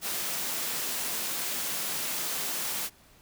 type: high-pass noise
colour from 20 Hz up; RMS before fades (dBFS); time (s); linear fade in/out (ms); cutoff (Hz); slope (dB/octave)
white; -32; 0.01-2.9; 50; 140; 96
effects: pink hiss -58 dBFS RMS until 3.21 s